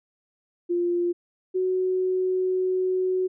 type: tone pair in turn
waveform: sine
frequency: 349.2 / 370.9 Hz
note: F4 / F#4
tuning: 0 / +4 cents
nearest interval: minor second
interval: 104 cents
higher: second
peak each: -21 dBFS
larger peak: neither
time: 0.69-1.13 / 1.54-3.28 s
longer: second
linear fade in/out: 20 ms
effects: none